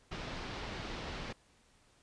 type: low-pass noise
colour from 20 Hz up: pink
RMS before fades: -42 dBFS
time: 0.11-1.33 s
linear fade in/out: 10 ms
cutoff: 4800 Hz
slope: 24 dB/octave
effects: pink hiss -67 dBFS RMS until 2.02 s + resampled to 22050 Hz